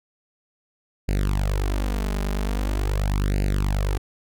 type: tone with flanger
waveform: sawtooth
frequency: 49.32 Hz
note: G1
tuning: 11 cents sharp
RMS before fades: -23 dBFS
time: 1.08-3.98 s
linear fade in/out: 10 ms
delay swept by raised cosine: 0.43 to 4.93 ms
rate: 0.43 Hz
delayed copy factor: +1
effects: none